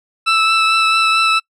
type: tone with vibrato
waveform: 20% pulse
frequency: 1318.5 Hz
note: E6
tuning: in tune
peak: -6 dBFS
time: 0.26-1.4 s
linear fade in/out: 20 ms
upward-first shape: triangle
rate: 4.5 Hz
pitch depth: 14 cents each way
effects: noise-tail reverb RT60 0.1 s tail -26 dB re dry + low-pass 6000 Hz 12 dB/octave